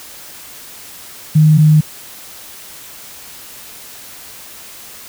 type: tone pair in turn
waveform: sine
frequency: 154.4 / 153.42 Hz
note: D#3 / D#3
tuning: -13 / -24 cents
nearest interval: unison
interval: 11 cents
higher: first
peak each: -5 dBFS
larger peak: neither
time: 1.35-1.58 / 1.58-1.81 s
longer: neither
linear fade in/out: 10 ms
effects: white hiss -35 dBFS RMS until 5.08 s